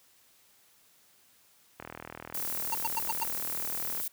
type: click train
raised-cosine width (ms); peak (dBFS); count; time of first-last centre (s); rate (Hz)
0.5; -25; 89; 1.8-4; 40
type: noise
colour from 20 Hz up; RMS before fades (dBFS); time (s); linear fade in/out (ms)
violet; -34; 2.34-4.08; 5
type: tone bursts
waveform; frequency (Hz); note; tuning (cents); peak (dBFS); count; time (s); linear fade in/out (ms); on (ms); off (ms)
square; 915; A#5; -32; -29; 5; 2.72-3.238; 5; 26; 97
effects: white hiss -63 dBFS RMS until 4.12 s + high-pass 60 Hz 12 dB/octave